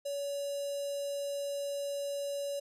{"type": "tone with notch filter", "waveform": "square", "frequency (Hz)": 567, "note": "C#5", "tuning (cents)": 39, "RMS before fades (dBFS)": -36, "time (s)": [0.05, 2.6], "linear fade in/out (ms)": 10, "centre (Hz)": 1800, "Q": 0.54, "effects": ["low-pass 12000 Hz 12 dB/octave"]}